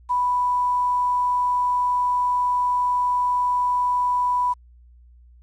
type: tone with quantisation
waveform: sine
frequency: 987.8 Hz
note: B5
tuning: in tune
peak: -18 dBFS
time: 0.09-4.54 s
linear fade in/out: 20 ms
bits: 8
effects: added 60 Hz sine -47 dBFS peak until 5.42 s + resampled to 22050 Hz